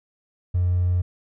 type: tone with hard clipping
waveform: triangle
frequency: 89.4 Hz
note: F2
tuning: 41 cents sharp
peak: -18 dBFS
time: 0.54-1.02 s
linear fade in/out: 10 ms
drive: 3 dB
effects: none